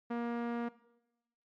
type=tone with low-pass filter; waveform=sawtooth; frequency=236.3 Hz; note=A#3; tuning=24 cents sharp; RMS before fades=-36 dBFS; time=0.1-0.69 s; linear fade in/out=10 ms; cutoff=1500 Hz; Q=0.86; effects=noise-tail reverb RT60 0.9 s tail -19 dB re dry + MP3 64 kbps